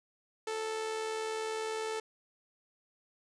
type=tone with amplitude modulation; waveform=sawtooth; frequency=440 Hz; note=A4; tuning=in tune; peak=-28 dBFS; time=0.47-2 s; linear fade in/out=5 ms; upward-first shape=sine; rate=80 Hz; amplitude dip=45%; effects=resampled to 22050 Hz + 9-bit